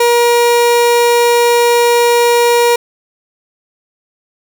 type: tone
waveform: 30% pulse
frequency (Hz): 476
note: A#4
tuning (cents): +36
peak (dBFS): -5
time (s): 0-2.76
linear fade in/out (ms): 5
effects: none